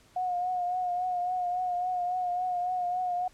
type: tone with vibrato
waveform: sine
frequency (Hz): 722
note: F#5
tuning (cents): -43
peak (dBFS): -27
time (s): 0.16-3.28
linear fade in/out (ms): 5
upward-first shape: triangle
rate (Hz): 3.6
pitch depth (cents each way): 42
effects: pink hiss -60 dBFS RMS until 3.33 s + low-pass 10000 Hz 12 dB/octave